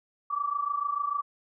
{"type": "tone pair together", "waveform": "sine", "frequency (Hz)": [1147.9, 1174.7], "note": ["D6", "D6"], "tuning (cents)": [-40, 0], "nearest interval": "unison", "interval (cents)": 40, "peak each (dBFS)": [-29, -31], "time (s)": [0.3, 1.22], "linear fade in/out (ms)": 10, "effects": []}